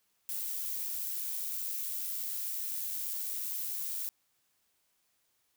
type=noise with amplitude modulation; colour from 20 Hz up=violet; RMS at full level=-35 dBFS; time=0.29-4.09 s; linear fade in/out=0 ms; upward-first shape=sine; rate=95.1 Hz; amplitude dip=30%; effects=white hiss -75 dBFS RMS until 5.56 s